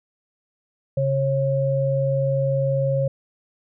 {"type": "tone pair together", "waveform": "sine", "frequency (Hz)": [137.1, 544], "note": ["C#3", "C#5"], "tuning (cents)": [-19, -33], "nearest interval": "2 octaves", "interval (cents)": 2386, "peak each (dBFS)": -21, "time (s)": [0.97, 3.08], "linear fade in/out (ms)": 5, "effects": []}